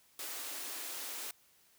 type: high-pass noise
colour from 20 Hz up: white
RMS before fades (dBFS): -42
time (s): 0.19-1.31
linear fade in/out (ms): 2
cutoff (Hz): 250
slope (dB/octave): 96
effects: white hiss -67 dBFS RMS until 1.78 s